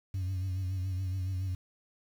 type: tone with vibrato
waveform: sine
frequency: 93.4 Hz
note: F#2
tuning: 17 cents sharp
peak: -28 dBFS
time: 0.14-1.55 s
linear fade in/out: 5 ms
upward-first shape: triangle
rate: 7.1 Hz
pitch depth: 62 cents each way
effects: tanh soft clip ceiling -29 dBFS + 9-bit